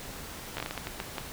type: slowing click train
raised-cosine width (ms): 0.3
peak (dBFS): -17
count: 10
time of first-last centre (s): 0.57-1.182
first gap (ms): 13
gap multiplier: 1.39
effects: pink hiss -42 dBFS RMS until 1.32 s